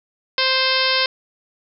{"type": "harmonic tone", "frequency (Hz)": 523.3, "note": "C5", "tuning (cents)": 0, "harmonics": [1, 2, 3, 4, 5, 6, 7, 8, 9, 10], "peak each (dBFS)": [-25, -25, -25, -25, -25, -25, -25, -25, -25, -25], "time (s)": [0.38, 1.06], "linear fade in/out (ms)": 2, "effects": []}